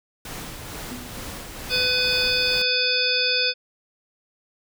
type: noise with tremolo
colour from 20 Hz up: pink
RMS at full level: -34 dBFS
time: 0.25-2.62 s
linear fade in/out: 2 ms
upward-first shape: sine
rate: 2.2 Hz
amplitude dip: 35%
type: tone with exponential decay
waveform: sine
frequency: 246.3 Hz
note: B3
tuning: 5 cents flat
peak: -31 dBFS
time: 0.91-1.37 s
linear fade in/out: 2 ms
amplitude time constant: 100 ms
type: harmonic tone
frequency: 501 Hz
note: B4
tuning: 25 cents sharp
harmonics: 1 / 3 / 5 / 7 / 9 / 10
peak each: -29 / -29 / -25 / -26 / -25 / -25 dBFS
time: 1.69-3.54 s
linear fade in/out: 50 ms
effects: none